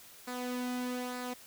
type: tone with flanger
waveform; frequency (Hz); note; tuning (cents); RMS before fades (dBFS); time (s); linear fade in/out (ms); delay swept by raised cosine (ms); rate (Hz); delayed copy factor
sawtooth; 248.7; B3; +12; -37; 0.27-1.34; 10; 0.32 to 1.82; 1.1; -0.5
effects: white hiss -54 dBFS RMS until 1.46 s